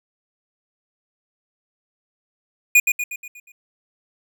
square tone with echo, 2450 Hz, D#7, 27 cents flat, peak -10 dBFS, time 2.75-2.8 s, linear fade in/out 5 ms, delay 120 ms, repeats 6, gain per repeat -6 dB, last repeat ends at 3.52 s, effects none

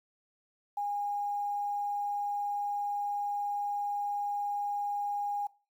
sine tone with quantisation, 817 Hz, G#5, 29 cents flat, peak -30 dBFS, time 0.77-5.47 s, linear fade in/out 5 ms, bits 10, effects noise-tail reverb RT60 0.3 s tail -19 dB re dry

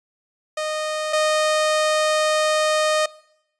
sawtooth tone pair in turn, 617 / 617 Hz, D#5 / D#5, -15 / -15 cents, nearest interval unison, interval 0 cents, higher neither, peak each -19 / -13 dBFS, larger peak second, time 0.57-1.13 / 1.13-3.06 s, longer second, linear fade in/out 5 ms, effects noise-tail reverb RT60 0.8 s tail -22 dB re dry + resampled to 22050 Hz

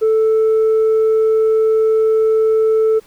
sine tone with tanh clipping, 440 Hz, A4, in tune, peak -11 dBFS, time 0.01-3 s, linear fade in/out 20 ms, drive 1 dB, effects pink hiss -49 dBFS RMS until 3.06 s

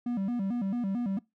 triangle tone with vibrato, 216.6 Hz, A3, 27 cents flat, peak -26 dBFS, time 0.06-1.19 s, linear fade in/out 5 ms, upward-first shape square, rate 4.5 Hz, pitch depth 190 cents each way, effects noise-tail reverb RT60 0.2 s tail -22 dB re dry

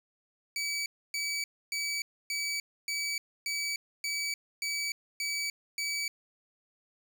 20% pulse tone bursts, 2288 Hz, D7, 46 cents flat, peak -26 dBFS, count 10, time 0.56-6.08 s, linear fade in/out 2 ms, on 300 ms, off 280 ms, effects none

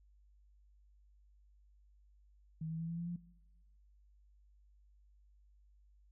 sine tone with pitch steps, 159.3 / 162.08 / 164.92 / 167.8 / 170.73 / 173.72 Hz, D#3 / E3 / E3 / E3 / F3 / F3, +41 / -29 / +1 / +31 / -39 / -9 cents, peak -38 dBFS, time 2.61-3.162 s, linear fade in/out 5 ms, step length 92 ms, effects noise-tail reverb RT60 1.0 s tail -20 dB re dry + added 50 Hz sine -63 dBFS peak until 6.11 s

